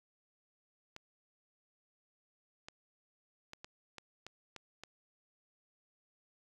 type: clicks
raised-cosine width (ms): 0.2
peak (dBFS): -29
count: 8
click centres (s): 0.964 / 2.685 / 3.534 / 3.645 / 3.983 / 4.266 / 4.563 / 4.836
effects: 10-bit